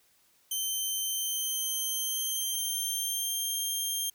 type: tone with pitch glide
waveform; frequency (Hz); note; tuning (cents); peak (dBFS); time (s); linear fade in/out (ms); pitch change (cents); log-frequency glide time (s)
10% pulse; 3101 to 3190; G7 to G7; -19 to +30; -22; 0.51-4.1; 5; +49; 1.02-3.66
effects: white hiss -66 dBFS RMS until 4.14 s